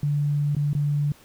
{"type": "tone with dropouts", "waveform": "sine", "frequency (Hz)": 145.7, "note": "D3", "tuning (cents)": -13, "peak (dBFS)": -20, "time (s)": [0.03, 1.12], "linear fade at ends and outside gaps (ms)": 2, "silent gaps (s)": [[0.55, 0.566], [0.732, 0.75]], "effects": ["pink hiss -53 dBFS RMS until 1.24 s"]}